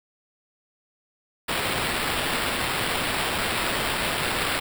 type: noise with sample-and-hold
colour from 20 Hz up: white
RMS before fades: -26 dBFS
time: 1.48-4.6 s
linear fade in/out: 10 ms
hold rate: 6300 Hz
effects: none